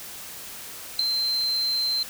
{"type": "tone with ADSR envelope", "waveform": "sine", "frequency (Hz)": 4115, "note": "C8", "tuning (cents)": -30, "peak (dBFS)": -14, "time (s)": [0.99, 2.03], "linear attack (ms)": 4, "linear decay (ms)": 4, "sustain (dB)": -8, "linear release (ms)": 3, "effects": ["white hiss -39 dBFS RMS until 2.09 s"]}